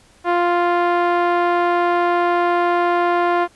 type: tone with low-pass filter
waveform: 5% pulse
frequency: 349.2 Hz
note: F4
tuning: in tune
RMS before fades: -17 dBFS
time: 0.24-3.48 s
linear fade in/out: 50 ms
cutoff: 930 Hz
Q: 0.98
effects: pink hiss -52 dBFS RMS until 3.55 s + resampled to 24000 Hz